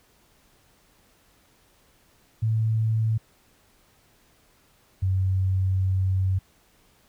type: tone pair in turn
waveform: sine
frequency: 110.9 / 94.42 Hz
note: A2 / F#2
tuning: +14 / +36 cents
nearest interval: minor third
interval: 278 cents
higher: first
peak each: -20 dBFS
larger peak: neither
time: 2.42-3.18 / 5.02-6.39 s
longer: second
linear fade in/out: 10 ms
effects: pink hiss -61 dBFS RMS until 7.08 s